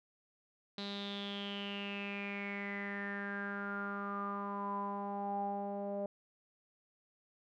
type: tone with low-pass filter sweep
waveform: sawtooth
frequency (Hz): 201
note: G3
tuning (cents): +44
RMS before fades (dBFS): -40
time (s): 0.78-6.06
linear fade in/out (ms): 2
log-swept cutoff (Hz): 4000 to 640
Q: 9.8
effects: none